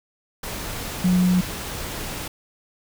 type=tone in noise; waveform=sine; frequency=181.5 Hz; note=F#3; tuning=33 cents flat; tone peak=-15 dBFS; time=1.04-1.41 s; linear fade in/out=5 ms; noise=pink; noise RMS=-31 dBFS; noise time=0.43-2.28 s; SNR=+13 dB; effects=none